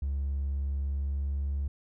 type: tone with pitch glide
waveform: triangle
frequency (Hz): 69.5 to 70.27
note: C#2 to C#2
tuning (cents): +5 to +24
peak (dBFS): -25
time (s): 0.02-1.68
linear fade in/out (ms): 5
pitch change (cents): +19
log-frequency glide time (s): 0.75-1.55
effects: tanh soft clip ceiling -24 dBFS